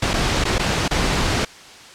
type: noise with dropouts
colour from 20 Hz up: pink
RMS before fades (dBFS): -19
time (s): 0.02-1.45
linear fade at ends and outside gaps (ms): 5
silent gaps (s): 0.135-0.138 / 0.441-0.451 / 0.583-0.593 / 0.881-0.909
effects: white hiss -41 dBFS RMS until 1.94 s + low-pass 6000 Hz 12 dB/octave